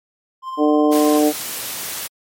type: tone with tremolo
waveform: triangle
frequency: 1046.5 Hz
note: C6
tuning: in tune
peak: -22 dBFS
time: 0.42-1.22 s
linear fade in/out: 50 ms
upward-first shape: sine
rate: 19 Hz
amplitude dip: 35%
type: harmonic tone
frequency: 150 Hz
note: D3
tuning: 37 cents sharp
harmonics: 2 / 3 / 4 / 5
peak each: -14 / -18 / -20 / -22 dBFS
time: 0.57-1.33 s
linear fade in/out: 50 ms
type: high-pass noise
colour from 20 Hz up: white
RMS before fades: -27 dBFS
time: 0.91-2.08 s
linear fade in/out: 20 ms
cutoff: 110 Hz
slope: 12 dB/octave
effects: MP3 64 kbps